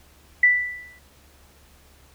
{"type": "tone with exponential decay", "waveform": "sine", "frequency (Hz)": 1975.5, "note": "B6", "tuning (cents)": 0, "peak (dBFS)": -10, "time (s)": [0.43, 0.99], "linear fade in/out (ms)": 5, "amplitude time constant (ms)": 120, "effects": ["added 71 Hz sine -55 dBFS peak until 2.14 s", "pink hiss -55 dBFS RMS until 2.14 s"]}